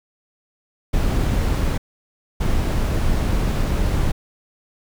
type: noise bursts at uneven times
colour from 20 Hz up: brown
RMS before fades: -19 dBFS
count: 2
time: 0.93-1.78 / 2.4-4.12 s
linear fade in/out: 10 ms
effects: none